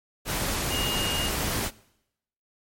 sine tone in noise, 2850 Hz, F7, 34 cents sharp, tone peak -28 dBFS, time 0.69-1.31 s, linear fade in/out 50 ms, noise pink, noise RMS -28 dBFS, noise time 0.25-1.71 s, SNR -3 dB, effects noise-tail reverb RT60 0.8 s tail -21 dB re dry + MP3 64 kbps

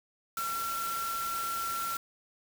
sine tone in noise, 1358 Hz, F6, 49 cents flat, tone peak -32 dBFS, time 0.37-1.97 s, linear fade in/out 2 ms, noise white, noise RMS -39 dBFS, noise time 0.37-1.97 s, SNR +4 dB, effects none

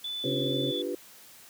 sine tone with vibrato, 3475 Hz, A7, 22 cents flat, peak -32 dBFS, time 0.04-0.82 s, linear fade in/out 5 ms, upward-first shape sine, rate 2.3 Hz, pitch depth 10 cents each way
harmonic tone, 135.7 Hz, C#3, 36 cents flat, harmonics 1 / 2 / 4, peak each -33 / -33 / -37 dBFS, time 0.24-0.72 s, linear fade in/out 20 ms
sine chord, G dominant seventh, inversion second, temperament equal, 293.7 / 349.2 / 392 / 493.9 Hz, D4 / F4 / G4 / B4, 0 / 0 / 0 / 0 cents, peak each -36 / -35 / -35 / -35 dBFS, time 0.24-0.95 s, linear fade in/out 2 ms
effects white hiss -52 dBFS RMS until 1.49 s + high-pass 80 Hz 12 dB/octave

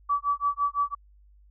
sine tone with tremolo, 1149 Hz, D6, 38 cents flat, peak -20 dBFS, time 0.09-0.95 s, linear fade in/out 10 ms, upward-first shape sine, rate 5.9 Hz, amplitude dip 100%, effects added 50 Hz sine -53 dBFS peak until 1.5 s

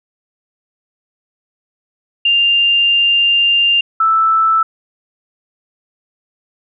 sine tone pair in turn, 2795 / 1319.1 Hz, F7 / E6, +1 / +1 cents, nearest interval octave + minor second, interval 1300 cents, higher first, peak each -9 dBFS, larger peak neither, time 2.25-3.81 / 4-4.63 s, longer first, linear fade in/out 5 ms, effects none

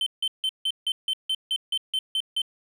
triangle tone bursts, 3087 Hz, G7, 27 cents flat, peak -21 dBFS, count 12, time 0.01-2.418 s, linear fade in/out 2 ms, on 54 ms, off 160 ms, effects none

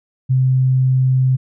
sine tone, 130 Hz, C3, 11 cents flat, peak -11 dBFS, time 0.29-1.37 s, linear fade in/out 20 ms, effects none

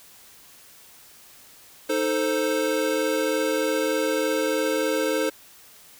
square chord, A diminished, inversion second, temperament equal, 311.1 / 440 / 523.3 Hz, Eb4 / A4 / C5, 0 / 0 / 0 cents, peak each -28 / -27 / -26 dBFS, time 1.89-5.3 s, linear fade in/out 10 ms, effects white hiss -50 dBFS RMS until 5.99 s

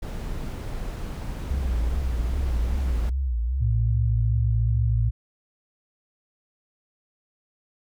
brown noise, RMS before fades -31 dBFS, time 0.02-3.1 s, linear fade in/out 10 ms
sine tone with vibrato, 61.74 Hz, B1, in tune, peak -22 dBFS, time 1.5-5.11 s, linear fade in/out 10 ms, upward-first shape sine, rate 2.5 Hz, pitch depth 160 cents each way
sine tone, 113.1 Hz, A2, 48 cents sharp, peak -21 dBFS, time 3.6-5.1 s, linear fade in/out 20 ms
effects none

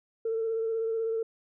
sine tone with vibrato, 449.9 Hz, A4, 39 cents sharp, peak -26 dBFS, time 0.25-1.23 s, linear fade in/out 5 ms, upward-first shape sine, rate 16 Hz, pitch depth 23 cents each way, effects tanh soft clip ceiling -22 dBFS

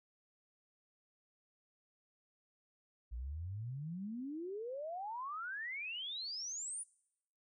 sine exponential sweep, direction up, 55 to 9830 Hz, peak -40 dBFS, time 3.11-6.84 s, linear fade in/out 20 ms, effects noise-tail reverb RT60 0.8 s tail -23 dB re dry

